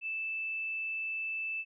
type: tone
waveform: sine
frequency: 2637 Hz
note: E7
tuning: in tune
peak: -33 dBFS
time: 0.01-1.65 s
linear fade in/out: 50 ms
effects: none